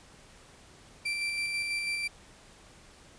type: tone with tremolo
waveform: 35% pulse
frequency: 2349 Hz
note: D7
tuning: in tune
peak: -27 dBFS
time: 1.05-2.08 s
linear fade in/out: 10 ms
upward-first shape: square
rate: 6.1 Hz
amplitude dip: 25%
effects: pink hiss -55 dBFS RMS until 3.18 s + resampled to 22050 Hz